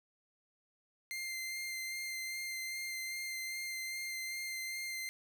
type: tone with vibrato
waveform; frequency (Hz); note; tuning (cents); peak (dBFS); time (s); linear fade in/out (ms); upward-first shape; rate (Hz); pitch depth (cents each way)
sawtooth; 2093; C7; 0; -35; 1.11-5.09; 0; sine; 2.5; 14
effects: none